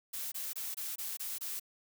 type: noise bursts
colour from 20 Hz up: blue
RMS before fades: -39 dBFS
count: 7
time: 0.13-1.598 s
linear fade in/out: 10 ms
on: 190 ms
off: 23 ms
effects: none